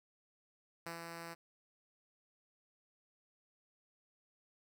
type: tone with ADSR envelope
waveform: 5% pulse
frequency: 167.7 Hz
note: E3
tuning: 30 cents sharp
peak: -30 dBFS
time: 0.86-1.35 s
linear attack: 6 ms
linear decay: 110 ms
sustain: -4 dB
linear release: 22 ms
effects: none

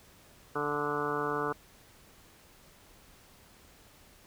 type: harmonic tone with a mistuned harmonic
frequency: 146.83 Hz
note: D3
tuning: in tune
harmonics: 1 / 2 / 3 / 4 / 5 / 6 / 7 / 8 / 9 / 10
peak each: -43 / -39 / -34 / -43 / -42 / -41 / -39 / -37 / -39 / -39 dBFS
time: 0.55-1.53 s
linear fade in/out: 10 ms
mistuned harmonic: 9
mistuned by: -35 cents
effects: pink hiss -58 dBFS RMS until 4.26 s

